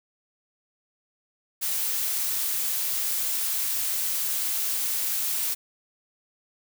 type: noise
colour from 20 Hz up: blue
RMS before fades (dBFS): -27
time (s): 1.61-5.55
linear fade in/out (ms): 20
effects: none